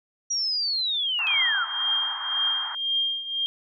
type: linear sweep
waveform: sine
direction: down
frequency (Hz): 5760 to 1298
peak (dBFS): -23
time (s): 0.3-1.65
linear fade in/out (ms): 10
type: band-pass noise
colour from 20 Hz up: white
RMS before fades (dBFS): -36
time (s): 1.19-2.75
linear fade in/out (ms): 0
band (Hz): 830 to 1700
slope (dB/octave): 48
type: tone with tremolo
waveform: sine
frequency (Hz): 3207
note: G7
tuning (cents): +39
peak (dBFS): -20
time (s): 1.27-3.46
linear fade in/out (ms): 0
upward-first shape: triangle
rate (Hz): 1.9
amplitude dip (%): 80
effects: none